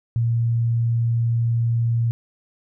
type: tone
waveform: sine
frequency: 116.54 Hz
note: A#2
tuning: in tune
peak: -17 dBFS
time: 0.16-2.11 s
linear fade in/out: 0 ms
effects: none